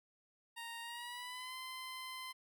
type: tone with pitch glide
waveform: 15% pulse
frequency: 930 to 1031.9 Hz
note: A#5 to C6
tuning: -4 to -24 cents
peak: -38 dBFS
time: 0.56-2.33 s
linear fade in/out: 20 ms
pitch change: +180 cents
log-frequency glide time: 0.82-1.56 s
effects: none